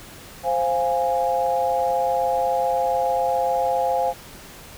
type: chord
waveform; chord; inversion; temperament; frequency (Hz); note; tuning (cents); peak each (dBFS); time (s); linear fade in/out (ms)
sine; F minor; second; equal with one note detuned; 523.3 / 698.5 / 825.8; C5 / F5 / Ab5; 0 / 0 / -10; -23; 0.43-4.14; 50
effects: pink hiss -42 dBFS RMS until 4.77 s